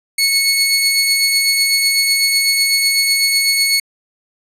sawtooth tone pair together, 2200 / 4408 Hz, C#7 / C#8, -14 / -11 cents, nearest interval octave, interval 1203 cents, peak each -12 dBFS, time 0.18-3.8 s, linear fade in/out 5 ms, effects resampled to 32000 Hz + 8-bit

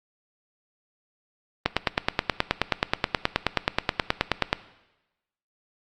click train, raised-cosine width 0.3 ms, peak -3 dBFS, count 28, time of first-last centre 1.66-4.529 s, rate 9.41 Hz, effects noise-tail reverb RT60 1.0 s tail -17 dB re dry + Opus 32 kbps

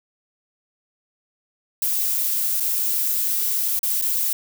violet noise with dropouts, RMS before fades -22 dBFS, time 1.82-4.33 s, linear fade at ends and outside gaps 2 ms, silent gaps 2.6-2.605 / 3.792-3.831 / 4.014-4.021 s, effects none

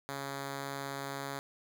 5% pulse tone, 138.59 Hz, C#3, in tune, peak -26 dBFS, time 0.09-1.39 s, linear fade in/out 0 ms, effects 11-bit

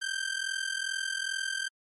sawtooth ring-modulated tone, 1568 Hz, G6, in tune, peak -24 dBFS, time 0.01-1.69 s, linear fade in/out 20 ms, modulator 21.2 Hz, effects MP3 48 kbps

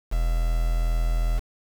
triangle tone with quantisation, 41.2 Hz, E1, in tune, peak -18 dBFS, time 0.11-1.4 s, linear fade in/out 20 ms, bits 6, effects none

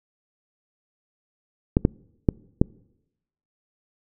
clicks, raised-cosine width 3 ms, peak -3 dBFS, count 4, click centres 1.769 / 1.851 / 2.288 / 2.615 s, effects noise-tail reverb RT60 0.9 s tail -26 dB re dry

